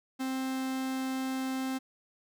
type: tone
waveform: 45% pulse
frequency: 262.6 Hz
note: C4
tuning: 6 cents sharp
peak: -31 dBFS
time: 0.19-1.79 s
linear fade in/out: 20 ms
effects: none